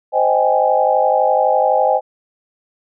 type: chord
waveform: sine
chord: Ab major seventh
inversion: first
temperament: just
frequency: 519.1 / 623 / 778.7 / 830.6 Hz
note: C5 / Eb5 / G5 / Ab5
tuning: -14 / +2 / -12 / 0 cents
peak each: -17 dBFS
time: 0.12-2.01 s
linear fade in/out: 50 ms
effects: none